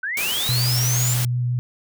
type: linear sweep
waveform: sine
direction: up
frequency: 1475 to 7370 Hz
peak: -23 dBFS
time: 0.03-1.14 s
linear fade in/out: 5 ms
type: noise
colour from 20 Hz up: white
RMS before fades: -26 dBFS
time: 0.17-1.25 s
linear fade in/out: 2 ms
type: tone with vibrato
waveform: sine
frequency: 122.8 Hz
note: B2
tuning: 9 cents flat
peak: -19 dBFS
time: 0.49-1.59 s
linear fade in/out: 0 ms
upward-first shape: triangle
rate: 5.9 Hz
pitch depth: 13 cents each way
effects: none